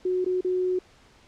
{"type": "tone with dropouts", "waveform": "sine", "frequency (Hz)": 366.6, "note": "F#4", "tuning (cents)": -16, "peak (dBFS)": -22, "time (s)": [0.05, 0.79], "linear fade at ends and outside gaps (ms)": 5, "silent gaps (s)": [[0.246, 0.261], [0.409, 0.446]], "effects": ["pink hiss -56 dBFS RMS until 1.27 s", "low-pass 6000 Hz 12 dB/octave"]}